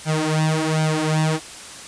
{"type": "tone with flanger", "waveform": "sawtooth", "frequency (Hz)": 156.6, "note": "D#3", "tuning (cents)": 11, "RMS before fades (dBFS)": -20, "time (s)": [0.05, 1.4], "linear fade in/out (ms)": 50, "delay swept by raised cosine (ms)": [1.3, 5.3], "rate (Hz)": 1.3, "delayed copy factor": 0.8, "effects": ["white hiss -37 dBFS RMS until 1.87 s", "resampled to 22050 Hz"]}